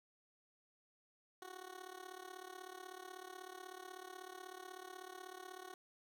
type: tone with amplitude modulation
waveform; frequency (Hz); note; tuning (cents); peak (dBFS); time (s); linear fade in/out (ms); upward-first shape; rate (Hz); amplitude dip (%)
15% pulse; 370; F#4; 0; -40; 1.42-5.74; 2; sine; 36.2; 85
effects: none